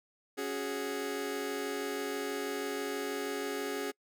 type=chord; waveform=sawtooth; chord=C# suspended fourth; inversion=none; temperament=just; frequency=277.2 / 369.6 / 415.8 Hz; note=C#4 / F#4 / G#4; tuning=0 / -2 / +2 cents; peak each=-35 / -36 / -32 dBFS; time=0.37-3.92 s; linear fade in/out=20 ms; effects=noise-tail reverb RT60 0.1 s tail -26 dB re dry